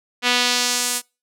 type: tone with band-pass filter sweep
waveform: sawtooth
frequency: 245.6 Hz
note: B3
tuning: 9 cents flat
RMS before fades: -20 dBFS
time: 0.22-1.02 s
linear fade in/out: 50 ms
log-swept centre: 2900 to 9900 Hz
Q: 1.2
effects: noise-tail reverb RT60 0.3 s tail -26 dB re dry